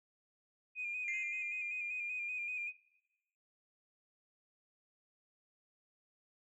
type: tone with vibrato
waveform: sine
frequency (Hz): 2448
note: D#7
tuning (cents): -29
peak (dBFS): -37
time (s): 0.75-2.73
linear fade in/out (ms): 50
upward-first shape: square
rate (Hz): 5.2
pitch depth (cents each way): 34
type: tone with exponential decay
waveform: sine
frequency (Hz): 2093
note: C7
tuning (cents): 0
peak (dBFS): -34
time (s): 1.08-2.46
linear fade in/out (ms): 1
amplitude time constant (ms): 300
effects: noise-tail reverb RT60 0.9 s tail -19 dB re dry + tanh soft clip ceiling -31 dBFS